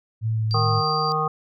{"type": "tone with vibrato", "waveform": "sine", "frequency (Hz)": 110.5, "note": "A2", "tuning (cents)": 8, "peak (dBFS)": -20, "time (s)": [0.21, 0.83], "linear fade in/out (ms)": 50, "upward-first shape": "triangle", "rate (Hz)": 3, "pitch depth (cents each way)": 18}
{"type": "tone with tremolo", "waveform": "sine", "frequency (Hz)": 4716, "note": "D8", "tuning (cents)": 6, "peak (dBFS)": -26, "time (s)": [0.51, 1.12], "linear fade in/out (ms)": 0, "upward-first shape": "triangle", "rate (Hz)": 3.4, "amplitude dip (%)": 30}
{"type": "harmonic tone", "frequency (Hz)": 154.7, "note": "D#3", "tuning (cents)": -10, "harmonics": [1, 3, 5, 7, 8], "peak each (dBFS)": [-28, -28, -27, -27, -24], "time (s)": [0.54, 1.28], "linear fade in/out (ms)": 5}
{"effects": []}